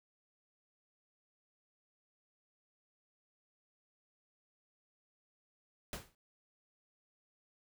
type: noise with exponential decay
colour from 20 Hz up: pink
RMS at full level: -39 dBFS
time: 5.93-6.15 s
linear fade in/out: 1 ms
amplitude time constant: 46 ms
effects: none